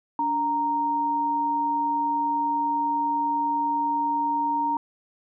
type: tone pair together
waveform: sine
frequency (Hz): 290 / 930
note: D4 / A#5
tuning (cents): -22 / -4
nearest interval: octave + minor sixth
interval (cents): 2018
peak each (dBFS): -31 / -22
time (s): 0.19-4.77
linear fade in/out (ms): 2
effects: none